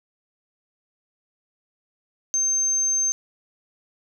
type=tone; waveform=sine; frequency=6300 Hz; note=G8; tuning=8 cents sharp; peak=-19 dBFS; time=2.34-3.12 s; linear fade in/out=0 ms; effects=none

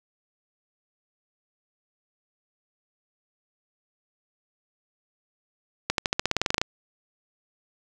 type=accelerating click train; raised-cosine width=0.2 ms; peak=-5 dBFS; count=14; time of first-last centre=5.9-6.615 s; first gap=82 ms; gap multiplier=0.93; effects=none

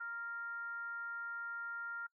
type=tone with frequency modulation; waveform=sine; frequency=1396.9 Hz; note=F6; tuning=in tune; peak=-40 dBFS; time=0-2.07 s; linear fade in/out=10 ms; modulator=454 Hz; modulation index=0.31; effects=noise-tail reverb RT60 0.1 s tail -25 dB re dry

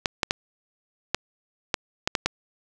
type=clicks; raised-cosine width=0.2 ms; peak=-4 dBFS; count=8; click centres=0.058 / 0.232 / 0.309 / 1.146 / 1.742 / 2.075 / 2.152 / 2.26 s; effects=none

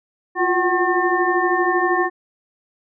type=tone cluster; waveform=sine; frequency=346.6 / 359.3 / 751 / 1081 / 1802 Hz; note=F4 / F4 / F#5 / C#6 / A6; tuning=-13 / +49 / +26 / -44 / +41 cents; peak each=-22 dBFS; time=0.35-2.1 s; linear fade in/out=50 ms; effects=none

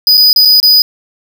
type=tone with dropouts; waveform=square; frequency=4967 Hz; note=D#8; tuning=4 cents flat; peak=-4 dBFS; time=0.07-0.82 s; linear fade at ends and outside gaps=1 ms; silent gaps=0.172-0.177 / 0.33-0.361 / 0.451-0.455 / 0.601-0.629 s; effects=none

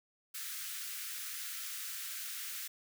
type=high-pass noise; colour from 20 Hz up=white; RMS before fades=-42 dBFS; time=0.34-2.68 s; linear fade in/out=10 ms; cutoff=1300 Hz; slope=48 dB/octave; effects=none

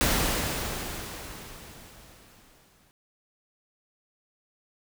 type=noise with exponential decay; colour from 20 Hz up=pink; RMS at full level=-23 dBFS; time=0.01-2.91 s; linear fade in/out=0 ms; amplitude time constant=630 ms; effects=none

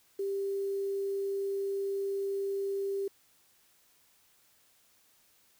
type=tone with quantisation; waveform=sine; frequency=394.4 Hz; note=G4; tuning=11 cents sharp; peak=-30 dBFS; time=0.19-3.08 s; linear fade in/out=5 ms; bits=9; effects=white hiss -66 dBFS RMS until 5.59 s

